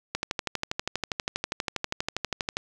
click train, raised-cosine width 0.2 ms, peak -10 dBFS, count 31, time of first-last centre 0.15-2.569 s, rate 12.4 Hz, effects none

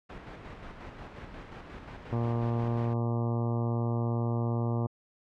pink noise with tremolo, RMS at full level -42 dBFS, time 0.09-2.94 s, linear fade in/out 10 ms, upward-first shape square, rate 5.6 Hz, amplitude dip 35%
harmonic tone, 117.5 Hz, A#2, 14 cents sharp, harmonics 1 / 2 / 3 / 4 / 5 / 6 / 7 / 8 / 9 / 10, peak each -28 / -34 / -38 / -40 / -42 / -44 / -45 / -46 / -47 / -48 dBFS, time 2.12-4.87 s, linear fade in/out 10 ms
effects low-pass 2000 Hz 12 dB/octave

